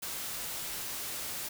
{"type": "noise", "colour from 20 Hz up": "white", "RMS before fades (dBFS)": -38, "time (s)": [0.02, 1.49], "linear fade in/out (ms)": 10, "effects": []}